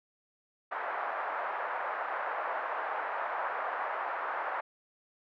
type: band-pass noise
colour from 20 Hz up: pink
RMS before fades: -35 dBFS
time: 0.71-4.61 s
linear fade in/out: 10 ms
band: 650 to 1600 Hz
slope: 24 dB/octave
effects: none